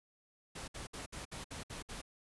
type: noise bursts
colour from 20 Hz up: pink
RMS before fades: -45 dBFS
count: 8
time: 0.55-2.017 s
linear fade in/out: 10 ms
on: 130 ms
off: 61 ms
effects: resampled to 24000 Hz